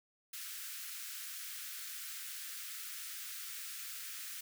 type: high-pass noise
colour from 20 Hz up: white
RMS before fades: -45 dBFS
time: 0.33-4.41 s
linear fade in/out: 5 ms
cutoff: 1300 Hz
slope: 48 dB/octave
effects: none